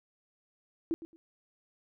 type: tone with echo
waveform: sine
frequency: 329.9 Hz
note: E4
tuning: 1 cent sharp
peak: -27 dBFS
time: 0.91-0.94 s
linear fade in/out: 0 ms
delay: 110 ms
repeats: 2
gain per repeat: -14 dB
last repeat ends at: 1.16 s
effects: none